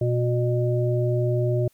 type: harmonic tone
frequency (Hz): 121.6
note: B2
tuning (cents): -26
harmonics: 1 / 3 / 5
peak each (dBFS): -21 / -26 / -28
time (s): 0.01-1.68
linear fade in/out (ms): 5
effects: white hiss -64 dBFS RMS until 1.73 s